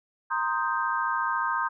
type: chord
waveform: sine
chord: C minor seventh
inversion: third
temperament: equal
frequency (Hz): 932.3 / 1046.5 / 1244.5 / 1568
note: Bb5 / C6 / Eb6 / G6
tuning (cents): 0 / 0 / 0 / 0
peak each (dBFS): -30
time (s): 0.3-1.69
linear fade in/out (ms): 20
effects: none